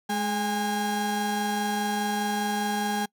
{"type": "tone pair together", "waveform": "35% pulse", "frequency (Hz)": [210, 815.1], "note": ["G#3", "G#5"], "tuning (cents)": [19, -33], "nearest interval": "octave + major seventh", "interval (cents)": 2348, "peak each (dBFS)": [-27, -26], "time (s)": [0.09, 3.06], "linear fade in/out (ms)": 10, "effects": ["noise-tail reverb RT60 0.1 s tail -25 dB re dry"]}